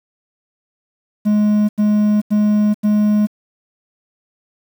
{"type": "tone bursts", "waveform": "triangle", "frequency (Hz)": 210, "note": "G#3", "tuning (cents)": 19, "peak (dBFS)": -9, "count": 4, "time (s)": [1.25, 3.271], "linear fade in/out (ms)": 20, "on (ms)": 440, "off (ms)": 87, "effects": ["7-bit"]}